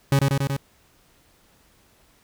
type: tone with echo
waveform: 40% pulse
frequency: 138.2 Hz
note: C#3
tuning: 5 cents flat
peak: -14 dBFS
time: 0.12-0.19 s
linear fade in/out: 2 ms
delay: 94 ms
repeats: 4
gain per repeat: -2 dB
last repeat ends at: 0.566 s
effects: pink hiss -59 dBFS RMS until 2.23 s